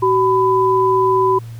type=tone pair together; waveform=sine; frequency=378.3 / 1000 Hz; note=F#4 / B5; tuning=+38 / +21 cents; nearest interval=octave + perfect fourth; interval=1683 cents; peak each=-14 dBFS; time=0.02-1.39 s; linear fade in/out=10 ms; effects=added 115 Hz sine -29 dBFS peak until 1.59 s + pink hiss -47 dBFS RMS until 1.59 s